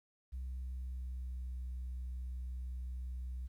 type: tone with pitch glide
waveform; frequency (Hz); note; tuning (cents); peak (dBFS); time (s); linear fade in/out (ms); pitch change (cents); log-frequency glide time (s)
sine; 64 to 62.65; C2 to B1; -38 to +25; -37; 0.32-3.48; 20; -37; 0.43-1.56
effects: tanh soft clip ceiling -37 dBFS + 12-bit